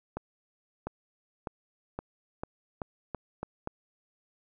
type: accelerating click train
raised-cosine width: 1 ms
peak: -20 dBFS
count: 9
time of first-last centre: 0.17-3.674 s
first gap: 700 ms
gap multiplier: 0.86
effects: none